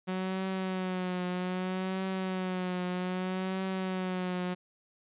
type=tone with vibrato; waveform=sawtooth; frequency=185 Hz; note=F#3; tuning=in tune; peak=-27 dBFS; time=0.07-4.55 s; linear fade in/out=20 ms; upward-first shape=triangle; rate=0.63 Hz; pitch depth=49 cents each way; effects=resampled to 8000 Hz